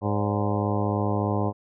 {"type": "harmonic tone with a mistuned harmonic", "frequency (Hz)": 103.2, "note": "G#2", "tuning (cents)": -10, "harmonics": [1, 2, 3, 4, 5, 6, 7, 8, 9, 10], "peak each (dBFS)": [-26, -29, -31, -32, -33, -34, -34, -35, -36, -36], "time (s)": [0.01, 1.53], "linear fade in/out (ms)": 50, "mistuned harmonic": 6, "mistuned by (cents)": -82, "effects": []}